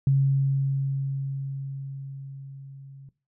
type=tone with level ramp; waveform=sine; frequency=136.8 Hz; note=C#3; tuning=23 cents flat; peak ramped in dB=-16 to -42 dBFS; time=0.07-3.09 s; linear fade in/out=2 ms; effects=noise-tail reverb RT60 0.3 s tail -18 dB re dry